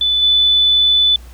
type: tone with level steps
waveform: sine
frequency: 3491 Hz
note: A7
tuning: 14 cents flat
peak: -12 / -9 dBFS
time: 0.01-1.16 s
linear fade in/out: 2 ms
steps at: 0.22 s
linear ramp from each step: 10 ms
effects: added 60 Hz sine -34 dBFS peak until 1.33 s + pink hiss -46 dBFS RMS until 1.33 s